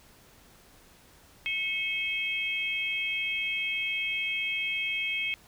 sine tone cluster, 2196 / 2561 / 3210 Hz, C#7 / D#7 / G7, -17 / +49 / +40 cents, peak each -32 / -31 / -35 dBFS, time 1.46-5.34 s, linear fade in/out 0 ms, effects pink hiss -57 dBFS RMS until 5.47 s

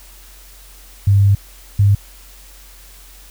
sine tone pair in turn, 99.7 / 100.57 Hz, G2 / G2, +30 / +45 cents, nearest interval unison, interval 15 cents, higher second, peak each -8 dBFS, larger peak neither, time 1.07-1.35 / 1.79-1.95 s, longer first, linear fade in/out 5 ms, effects added 45 Hz sine -41 dBFS peak until 3.3 s + white hiss -44 dBFS RMS until 3.3 s

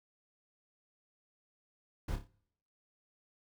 brown noise with echo, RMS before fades -36 dBFS, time 2.08-2.16 s, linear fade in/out 5 ms, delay 29 ms, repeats 4, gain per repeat -7 dB, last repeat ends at 2.276 s, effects noise-tail reverb RT60 0.8 s tail -26 dB re dry

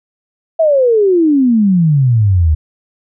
sine exponential sweep, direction down, 666 to 74.1 Hz, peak -7 dBFS, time 0.59-2.55 s, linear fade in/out 10 ms, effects none

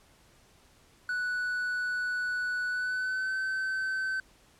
triangle tone with pitch glide, 1480 to 1535.7 Hz, F#6 to G6, 0 to -36 cents, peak -27 dBFS, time 1.09-4.2 s, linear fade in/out 2 ms, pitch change +64 cents, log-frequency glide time 2.68-3.37 s, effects pink hiss -61 dBFS RMS until 4.59 s + low-pass 11000 Hz 12 dB/octave

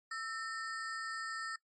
square ring-modulated tone, 1568 Hz, G6, in tune, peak -36 dBFS, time 0.11-1.56 s, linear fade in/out 5 ms, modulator 248 Hz, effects noise-tail reverb RT60 0.1 s tail -20 dB re dry + MP3 32 kbps

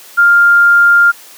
sine tone, 1400 Hz, F6, 4 cents sharp, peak -4 dBFS, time 0.17-1.12 s, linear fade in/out 20 ms, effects white hiss -37 dBFS RMS until 1.37 s + high-pass 300 Hz 12 dB/octave

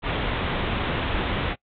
pink low-pass noise, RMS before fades -26 dBFS, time 0.02-1.56 s, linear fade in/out 50 ms, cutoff 3700 Hz, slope 96 dB/octave, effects noise-tail reverb RT60 0.1 s tail -23 dB re dry

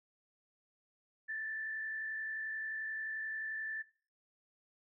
sine tone with frequency modulation, 1760 Hz, A6, in tune, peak -37 dBFS, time 1.28-3.83 s, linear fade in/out 20 ms, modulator 51.4 Hz, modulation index 0.52, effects noise-tail reverb RT60 0.4 s tail -19 dB re dry

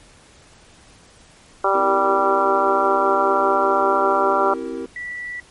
harmonic tone, 195.4 Hz, G3, 5 cents flat, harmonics 2 / 3 / 4 / 5 / 6 / 7, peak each -22 / -22 / -22 / -22 / -22 / -22 dBFS, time 1.64-4.54 s, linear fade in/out 5 ms
triangle chord, C dominant seventh, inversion none, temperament equal with one note detuned, 261.6 / 329.6 / 385.7 / 466.2 Hz, C4 / E4 / G4 / Bb4, 0 / 0 / -28 / 0 cents, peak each -29 dBFS, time 1.74-4.86 s, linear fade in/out 5 ms
sine tone, 1957 Hz, B6, 16 cents flat, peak -27 dBFS, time 4.96-5.4 s, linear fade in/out 2 ms
effects pink hiss -49 dBFS RMS until 5.5 s + MP3 48 kbps

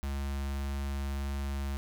square tone with notch filter, 69.3 Hz, C#2, in tune, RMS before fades -34 dBFS, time 0.03-1.77 s, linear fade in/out 0 ms, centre 440 Hz, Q 1.7, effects none

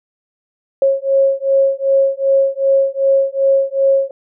sine beating tone pair, 543 / 545.6 Hz, C#5 / C#5, -36 / -28 cents, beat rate 2.6 Hz, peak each -14 dBFS, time 0.82-4.11 s, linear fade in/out 2 ms, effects none

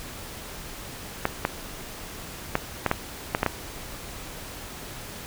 clicks, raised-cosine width 0.5 ms, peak -6 dBFS, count 8, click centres 1.254 / 1.451 / 2.554 / 2.863 / 2.914 / 3.349 / 3.431 / 3.463 s, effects pink hiss -39 dBFS RMS until 5.26 s

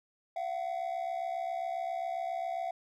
triangle tone pair together, 681.6 / 749 Hz, F5 / F#5, -42 / +21 cents, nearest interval major second, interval 163 cents, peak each -32 / -33 dBFS, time 0.36-2.71 s, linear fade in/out 5 ms, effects tanh soft clip ceiling -27 dBFS

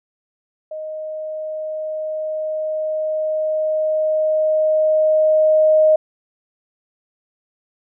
sine tone with level ramp, 622.3 Hz, D#5, in tune, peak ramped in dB -26 to -9 dBFS, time 0.71-5.96 s, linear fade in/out 5 ms, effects none

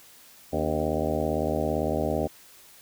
harmonic tone with a mistuned harmonic, 77.78 Hz, D#2, in tune, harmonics 1 / 2 / 3 / 4 / 5 / 6 / 7 / 8 / 9 / 10, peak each -33 / -34 / -33 / -33 / -33 / -33 / -32 / -31 / -37 / -36 dBFS, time 0.52-2.28 s, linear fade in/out 20 ms, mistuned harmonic 4, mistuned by -83 cents, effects white hiss -52 dBFS RMS until 2.81 s

